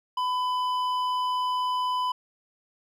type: tone with hard clipping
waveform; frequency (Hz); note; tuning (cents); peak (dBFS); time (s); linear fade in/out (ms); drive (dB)
sine; 1002; B5; +25; -26; 0.17-2.12; 5; 8
effects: none